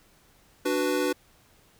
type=chord; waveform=square; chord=B minor; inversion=first; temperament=equal; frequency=293.7 / 370 / 493.9 Hz; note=D4 / F#4 / B4; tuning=0 / 0 / 0 cents; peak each=-29 dBFS; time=0.65-1.13 s; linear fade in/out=10 ms; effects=pink hiss -60 dBFS RMS until 1.79 s